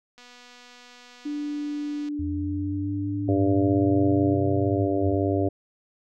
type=click train; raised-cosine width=0.2 ms; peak=-32 dBFS; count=468; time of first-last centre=0.18-2.086 s; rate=245 Hz
type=tone; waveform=sine; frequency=293.7 Hz; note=D4; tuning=in tune; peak=-27 dBFS; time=1.25-4.35 s; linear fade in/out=10 ms
type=linear two-way sweep; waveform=sine; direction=up then down; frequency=82.9 to 130.81 to 82.9 Hz; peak=-29 dBFS; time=2.19-5.15 s; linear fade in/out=5 ms; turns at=4.49 s
type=harmonic tone; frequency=98 Hz; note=G2; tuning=in tune; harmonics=1 / 3 / 4 / 5 / 6 / 7; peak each=-26 / -25 / -27 / -33 / -30 / -32 dBFS; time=3.28-5.49 s; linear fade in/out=10 ms
effects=none